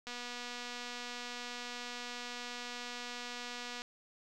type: click train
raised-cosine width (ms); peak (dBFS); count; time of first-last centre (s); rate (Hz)
0.2; -26; 912; 0.07-3.819; 243
effects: none